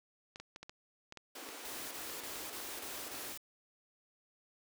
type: clicks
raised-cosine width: 0.2 ms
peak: -30 dBFS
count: 12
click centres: 0.359 / 0.4 / 0.561 / 0.63 / 0.695 / 1.124 / 1.173 / 1.489 / 1.87 / 2.099 / 2.236 / 2.357 s
type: high-pass noise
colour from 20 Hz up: pink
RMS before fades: -48 dBFS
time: 1.35-3.33 s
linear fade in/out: 5 ms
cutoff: 260 Hz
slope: 48 dB/octave
type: noise bursts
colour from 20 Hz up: white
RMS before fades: -46 dBFS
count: 6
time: 1.65-3.375 s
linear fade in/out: 0 ms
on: 260 ms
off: 33 ms
effects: none